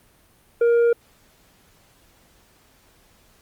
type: tone with tanh clipping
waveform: triangle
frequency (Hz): 470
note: A#4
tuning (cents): +14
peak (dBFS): -15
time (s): 0.61-0.93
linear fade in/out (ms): 5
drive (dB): 9
effects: pink hiss -57 dBFS RMS until 3.41 s + Opus 32 kbps